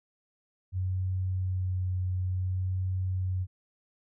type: tone with vibrato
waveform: sine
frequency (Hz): 92.5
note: F#2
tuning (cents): 0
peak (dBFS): -27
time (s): 0.72-3.47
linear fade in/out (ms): 50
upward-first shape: sine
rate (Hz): 0.57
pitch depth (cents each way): 12
effects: none